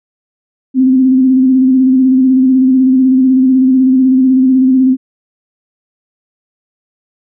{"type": "tone with vibrato", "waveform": "sine", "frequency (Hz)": 260, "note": "C4", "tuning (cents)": -11, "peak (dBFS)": -5, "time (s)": [0.74, 4.97], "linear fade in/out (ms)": 50, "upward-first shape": "square", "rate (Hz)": 16, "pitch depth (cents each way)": 29, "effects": []}